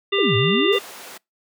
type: harmonic tone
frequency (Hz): 397.7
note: G4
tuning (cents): +25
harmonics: 1 / 3 / 5 / 7 / 9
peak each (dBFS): -20 / -27 / -27 / -23 / -25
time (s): 0.12-0.79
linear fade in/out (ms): 10
type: exponential two-way sweep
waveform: sine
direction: down then up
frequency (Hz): 520 to 105.7 to 520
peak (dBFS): -19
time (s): 0.18-0.77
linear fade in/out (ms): 10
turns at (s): 0.36
type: high-pass noise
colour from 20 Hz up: pink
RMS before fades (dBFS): -39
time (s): 0.72-1.18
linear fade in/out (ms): 10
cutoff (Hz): 450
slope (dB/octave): 12
effects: noise-tail reverb RT60 0.2 s tail -26 dB re dry